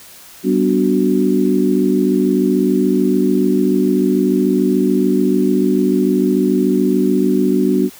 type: chord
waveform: sine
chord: G major seventh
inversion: none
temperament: equal with one note detuned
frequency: 193.19 / 246.9 / 293.7 / 370 Hz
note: G3 / B3 / D4 / F#4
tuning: -25 / 0 / 0 / 0 cents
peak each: -17 dBFS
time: 0.43-7.9 s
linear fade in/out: 50 ms
effects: white hiss -40 dBFS RMS until 7.99 s